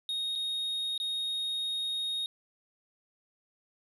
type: tone with dropouts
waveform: triangle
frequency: 3729 Hz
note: A#7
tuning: in tune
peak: -29 dBFS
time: 0.09-2.26 s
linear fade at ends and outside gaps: 1 ms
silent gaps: 0.354-0.358 / 0.978-1 s
effects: resampled to 32000 Hz